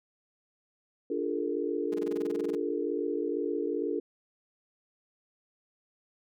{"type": "chord", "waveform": "sine", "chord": "Bb dominant seventh", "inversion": "first", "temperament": "equal with one note detuned", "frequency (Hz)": [293.7, 349.2, 415.3, 457.6], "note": ["D4", "F4", "Ab4", "Bb4"], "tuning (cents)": [0, 0, 0, -32], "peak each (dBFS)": -34, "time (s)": [1.1, 4], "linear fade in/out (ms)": 5}
{"type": "tone bursts", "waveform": "sawtooth", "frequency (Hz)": 207.7, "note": "G#3", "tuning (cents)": 0, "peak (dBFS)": -36, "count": 14, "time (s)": [1.92, 2.553], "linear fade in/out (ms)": 5, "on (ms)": 22, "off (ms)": 25}
{"effects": []}